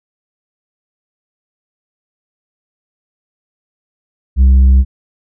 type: tone with tanh clipping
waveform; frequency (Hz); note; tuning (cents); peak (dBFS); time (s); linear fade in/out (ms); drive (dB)
sine; 65.41; C2; 0; -5; 4.36-4.85; 50; 4
effects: none